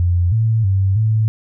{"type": "tone with pitch steps", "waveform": "sine", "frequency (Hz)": [87.7, 111.8, 96.4, 109.6], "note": ["F2", "A2", "G2", "A2"], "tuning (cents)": [8, 28, -28, -6], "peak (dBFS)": -12, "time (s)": [0, 1.28], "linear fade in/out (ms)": 0, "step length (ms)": 320, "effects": []}